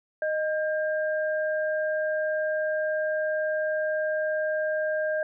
sine tone pair together, 619 / 1600.9 Hz, D#5 / G6, -9 / +36 cents, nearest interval octave + major third, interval 1645 cents, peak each -25 / -31 dBFS, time 0.22-5.23 s, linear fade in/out 2 ms, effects none

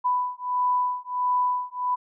sine beating tone pair, 993 / 994.5 Hz, B5 / B5, +9 / +12 cents, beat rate 1.5 Hz, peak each -25 dBFS, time 0.04-1.96 s, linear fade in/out 20 ms, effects none

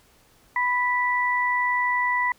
sine tone pair together, 990 / 1968.6 Hz, B5 / B6, +4 / -6 cents, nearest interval octave, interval 1190 cents, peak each -23 dBFS, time 0.56-2.32 s, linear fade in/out 2 ms, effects pink hiss -58 dBFS RMS until 2.38 s

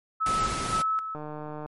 sine tone with tremolo, 1300 Hz, E6, 24 cents flat, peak -23 dBFS, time 0.2-1.16 s, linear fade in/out 20 ms, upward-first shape square, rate 1.9 Hz, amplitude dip 60%
pink noise, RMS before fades -32 dBFS, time 0.26-0.82 s, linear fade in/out 2 ms
click train, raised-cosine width 1 ms, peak -24 dBFS, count 78, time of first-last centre 1.15-1.66 s, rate 151 Hz
effects MP3 48 kbps

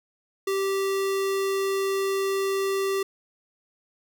square tone, 389.9 Hz, G4, 9 cents flat, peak -24 dBFS, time 0.47-3.03 s, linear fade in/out 5 ms, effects none

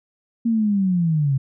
sine linear sweep, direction down, 234.4 to 130.81 Hz, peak -16 dBFS, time 0.45-1.38 s, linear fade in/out 10 ms, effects none

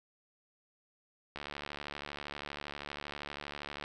click train, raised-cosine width 0.3 ms, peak -24 dBFS, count 181, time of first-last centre 1.36-3.839 s, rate 72.6 Hz, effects none

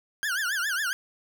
40% pulse tone with vibrato, 1568 Hz, G6, in tune, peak -25 dBFS, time 0.23-0.93 s, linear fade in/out 0 ms, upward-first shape triangle, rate 7.3 Hz, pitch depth 240 cents each way, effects 11-bit

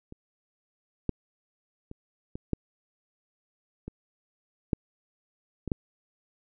clicks, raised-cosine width 3 ms, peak -30 / -13 / -28 / -23 / -13 / -24 / -11 / -20 / -13 dBFS, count 9, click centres 0.124 / 1.093 / 1.914 / 2.355 / 2.533 / 3.88 / 4.732 / 5.677 / 5.718 s, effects none

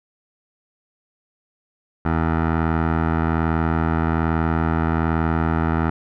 15% pulse tone with low-pass filter, 81.2 Hz, E2, 26 cents flat, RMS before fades -20 dBFS, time 2.05-5.9 s, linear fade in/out 5 ms, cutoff 1400 Hz, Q 2, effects none

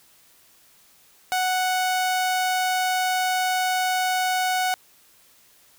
sawtooth tone, 740 Hz, F#5, in tune, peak -17 dBFS, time 1.32-4.74 s, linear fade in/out 0 ms, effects white hiss -56 dBFS RMS until 5.78 s

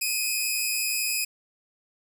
10% pulse tone pair together, 2440 / 2551 Hz, D#7 / D#7, -34 / +43 cents, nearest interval minor second, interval 77 cents, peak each -20 / -18 dBFS, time 0.01-1.25 s, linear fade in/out 10 ms, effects none

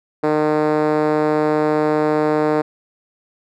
5% pulse tone with band-pass filter, 152.5 Hz, D#3, 34 cents flat, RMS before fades -17 dBFS, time 0.23-2.62 s, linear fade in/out 10 ms, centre 400 Hz, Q 1.6, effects none

